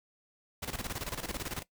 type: noise with tremolo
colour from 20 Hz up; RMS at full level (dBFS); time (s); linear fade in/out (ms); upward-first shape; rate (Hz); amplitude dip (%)
pink; -36; 0.62-1.63; 10; square; 18; 75
effects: noise-tail reverb RT60 0.1 s tail -18 dB re dry